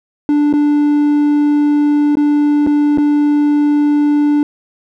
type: tone with dropouts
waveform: triangle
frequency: 293.7 Hz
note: D4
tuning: in tune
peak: -7 dBFS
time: 0.29-4.43 s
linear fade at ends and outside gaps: 1 ms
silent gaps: 0.528-0.537 / 2.154-2.17 / 2.665-2.671 / 2.975-2.983 s
effects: none